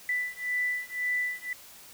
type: beating tone pair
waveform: sine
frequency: 1983 / 1984.9 Hz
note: B6 / B6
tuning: +7 / +8 cents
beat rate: 1.9 Hz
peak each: -31 / -31 dBFS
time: 0.09-1.53 s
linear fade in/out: 2 ms
effects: white hiss -50 dBFS RMS until 1.93 s